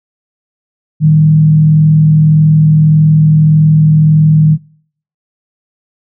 sine tone with frequency modulation, 154.8 Hz, D#3, 9 cents flat, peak -3 dBFS, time 1-4.58 s, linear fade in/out 50 ms, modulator 41.7 Hz, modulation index 0.3, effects noise-tail reverb RT60 0.6 s tail -25 dB re dry

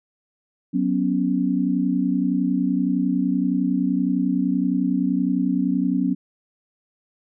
sine chord, F# suspended fourth, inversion none, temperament just, 185 / 246.7 / 277.5 Hz, F#3 / B3 / C#4, 0 / -2 / +2 cents, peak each -23 / -23 / -22 dBFS, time 0.73-6.15 s, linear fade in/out 20 ms, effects none

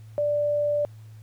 sine tone, 587.3 Hz, D5, in tune, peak -21 dBFS, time 0.18-0.85 s, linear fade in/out 0 ms, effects added 109 Hz sine -42 dBFS peak until 1.22 s + pink hiss -61 dBFS RMS until 1.22 s

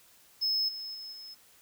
triangle tone with level steps, 5190 Hz, E8, 28 cents flat, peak -25 / -36 / -39 / -42 dBFS, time 0.41-1.35 s, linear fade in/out 20 ms, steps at 0.68 / 0.94 / 1.12 s, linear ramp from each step 10 ms, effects white hiss -60 dBFS RMS until 1.61 s

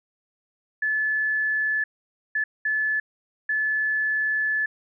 sine tone bursts at uneven times, 1729 Hz, A6, 31 cents flat, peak -21 dBFS, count 4, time 0.82-1.84 / 2.35-2.44 / 2.65-3 / 3.49-4.66 s, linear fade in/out 5 ms, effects none

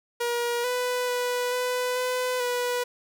sawtooth tone with pitch steps, 476.7 / 496.6 / 493 / 498.7 / 503 / 490.8 Hz, A#4 / B4 / B4 / B4 / B4 / B4, +39 / +9 / -3 / +17 / +32 / -11 cents, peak -21 dBFS, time 0.2-2.84 s, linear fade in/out 10 ms, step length 440 ms, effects none

